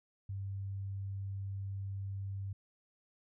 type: tone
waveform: sine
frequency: 98 Hz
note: G2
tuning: in tune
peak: -37 dBFS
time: 0.29-2.53 s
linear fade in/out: 5 ms
effects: none